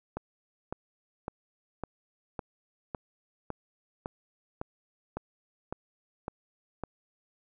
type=click train; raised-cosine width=1 ms; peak=-20 dBFS; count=13; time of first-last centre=0.17-6.837 s; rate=1.8 Hz; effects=none